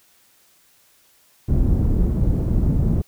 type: low-pass noise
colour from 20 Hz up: pink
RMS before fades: -18 dBFS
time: 1.48-3.02 s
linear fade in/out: 10 ms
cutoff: 210 Hz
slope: 12 dB/octave
effects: white hiss -57 dBFS RMS until 3.07 s